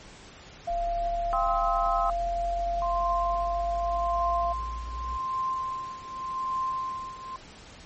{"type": "tone", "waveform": "sine", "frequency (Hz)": 689, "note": "F5", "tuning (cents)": -24, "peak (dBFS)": -26, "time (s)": [0.67, 4.53], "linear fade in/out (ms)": 10}
{"type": "exponential sweep", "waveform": "sine", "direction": "up", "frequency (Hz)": [34.37, 60.2], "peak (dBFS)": -33, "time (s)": [0.7, 5.18], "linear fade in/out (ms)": 10}
{"type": "chord", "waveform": "sine", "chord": "C major", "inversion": "second", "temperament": "equal with one note detuned", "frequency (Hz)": [784, 1046.5, 1286.2], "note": ["G5", "C6", "E6"], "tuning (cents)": [0, 0, -43], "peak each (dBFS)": [-30, -29, -28], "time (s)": [1.33, 2.1], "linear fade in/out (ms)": 0}
{"type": "tone with tremolo", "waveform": "sine", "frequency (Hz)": 1046.5, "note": "C6", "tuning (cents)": 0, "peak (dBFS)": -25, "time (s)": [2.82, 7.36], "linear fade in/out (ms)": 0, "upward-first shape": "triangle", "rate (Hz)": 0.86, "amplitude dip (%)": 85}
{"effects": ["pink hiss -48 dBFS RMS until 7.85 s", "MP3 32 kbps"]}